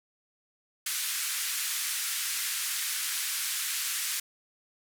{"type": "band-pass noise", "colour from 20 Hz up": "white", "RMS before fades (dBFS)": -32, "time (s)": [0.86, 4.2], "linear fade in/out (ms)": 5, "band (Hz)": [1400, 13000], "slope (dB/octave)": 24, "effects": []}